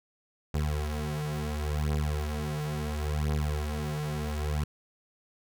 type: beating tone pair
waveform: 25% pulse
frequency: 74.8 / 75.52 Hz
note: D2 / D2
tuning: +32 / +49 cents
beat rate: 0.72 Hz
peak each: -27 / -29 dBFS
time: 0.54-4.64 s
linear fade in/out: 5 ms
effects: none